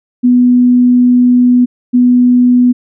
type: tone pair in turn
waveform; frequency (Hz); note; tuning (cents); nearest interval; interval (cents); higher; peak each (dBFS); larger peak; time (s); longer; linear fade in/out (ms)
sine; 246.9 / 246.9; B3 / B3; 0 / 0; unison; 0; neither; -4; neither; 0.23-1.66 / 1.93-2.73; first; 20
effects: none